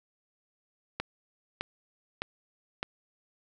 click train, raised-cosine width 0.3 ms, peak -15 dBFS, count 4, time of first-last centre 1-2.829 s, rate 1.64 Hz, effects none

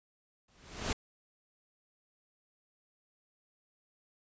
pink noise with exponential growth, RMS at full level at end -30 dBFS, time 0.48-0.93 s, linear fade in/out 5 ms, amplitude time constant 96 ms, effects resampled to 16000 Hz

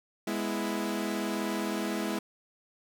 sawtooth chord, E major, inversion first, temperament equal, 207.7 / 246.9 / 329.6 Hz, G#3 / B3 / E4, 0 / 0 / 0 cents, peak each -29 / -33 / -30 dBFS, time 0.27-2.19 s, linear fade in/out 5 ms, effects none

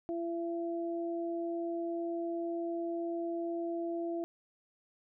sine tone pair together, 338.6 / 674.5 Hz, E4 / E5, +46 / +40 cents, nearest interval octave, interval 1194 cents, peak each -34 / -39 dBFS, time 0.09-4.24 s, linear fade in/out 0 ms, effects none

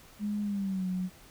sine tone with pitch glide, 207.7 to 183.97 Hz, G#3 to F#3, 0 to -10 cents, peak -29 dBFS, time 0.19-1.1 s, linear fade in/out 50 ms, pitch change -210 cents, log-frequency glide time 0.42-0.87 s, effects pink hiss -55 dBFS RMS until 1.3 s

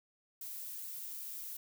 violet noise with high-pass filter sweep, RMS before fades -44 dBFS, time 0.41-1.57 s, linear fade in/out 5 ms, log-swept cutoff 570 to 270 Hz, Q 3.2, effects none

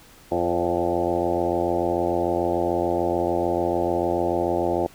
harmonic tone with a mistuned harmonic, 86.8 Hz, F2, 10 cents flat, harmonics 1 / 2 / 3 / 4 / 5 / 6 / 7 / 8 / 9 / 10, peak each -34 / -35 / -32 / -25 / -31 / -28 / -29 / -29 / -30 / -34 dBFS, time 0.31-4.87 s, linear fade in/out 10 ms, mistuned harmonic 7, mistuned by -31 cents, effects pink hiss -50 dBFS RMS until 4.94 s

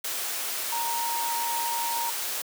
sine tone in noise, 932.3 Hz, A#5, in tune, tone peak -28 dBFS, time 0.72-2.1 s, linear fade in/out 5 ms, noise white, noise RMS -31 dBFS, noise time 0.04-2.42 s, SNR 0 dB, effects high-pass 400 Hz 12 dB/octave

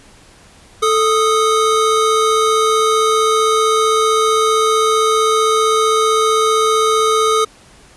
square tone pair together, 440 / 1244.5 Hz, A4 / D#6, 0 / 0 cents, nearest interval octave + tritone, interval 1800 cents, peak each -15 dBFS, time 0.82-7.45 s, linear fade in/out 10 ms, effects pink hiss -45 dBFS RMS until 7.96 s + resampled to 24000 Hz

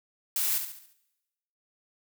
blue noise with echo, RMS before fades -28 dBFS, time 0.36-0.58 s, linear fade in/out 2 ms, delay 70 ms, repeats 5, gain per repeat -7 dB, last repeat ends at 0.93 s, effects noise-tail reverb RT60 1.0 s tail -21 dB re dry

